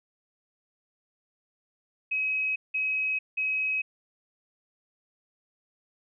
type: tone bursts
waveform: sine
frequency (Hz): 2546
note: D#7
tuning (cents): +39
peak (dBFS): -25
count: 3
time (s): 2.11-3.82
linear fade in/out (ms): 10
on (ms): 450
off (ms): 180
effects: none